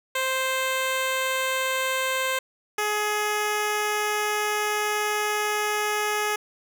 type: tone pair in turn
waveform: 10% pulse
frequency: 523.3 / 420.6 Hz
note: C5 / G#4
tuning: 0 / +22 cents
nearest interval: major third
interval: 378 cents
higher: first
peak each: -15 dBFS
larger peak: neither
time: 0.15-2.39 / 2.78-6.36 s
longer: second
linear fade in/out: 5 ms
effects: none